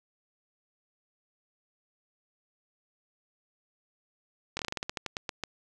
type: slowing click train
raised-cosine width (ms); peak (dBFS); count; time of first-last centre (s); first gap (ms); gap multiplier
0.2; -15; 14; 4.57-5.437; 22; 1.17
effects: none